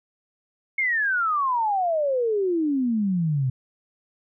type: exponential sweep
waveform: sine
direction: down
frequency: 2189 to 125.2 Hz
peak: -20 dBFS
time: 0.78-3.5 s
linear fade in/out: 5 ms
effects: none